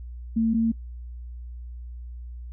sine tone pair in turn, 225.5 / 226.6 Hz, A3 / A#3, +43 / -49 cents, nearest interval unison, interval 8 cents, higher second, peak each -19 dBFS, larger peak neither, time 0.36-0.54 / 0.54-0.72 s, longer neither, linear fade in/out 10 ms, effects noise-tail reverb RT60 0.1 s tail -25 dB re dry + added 60 Hz sine -35 dBFS peak until 2.52 s

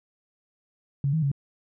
sine tone with pitch steps, 139.7 / 159.2 / 139.7 Hz, C#3 / D#3 / C#3, +14 / +40 / +14 cents, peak -21 dBFS, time 1.04-1.316 s, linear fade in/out 2 ms, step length 92 ms, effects none

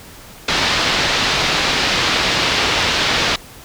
white low-pass noise, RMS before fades -17 dBFS, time 0.48-3.36 s, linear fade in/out 5 ms, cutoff 4600 Hz, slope 24 dB/octave, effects pink hiss -39 dBFS RMS until 3.64 s

